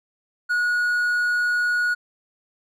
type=tone; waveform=triangle; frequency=1454 Hz; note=F#6; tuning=31 cents flat; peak=-17 dBFS; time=0.49-1.95 s; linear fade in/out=20 ms; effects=none